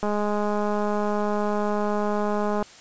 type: click train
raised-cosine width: 1 ms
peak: -13 dBFS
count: 541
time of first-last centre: 0.03-2.626 s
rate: 208 Hz
effects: white hiss -47 dBFS RMS until 2.8 s + resampled to 16000 Hz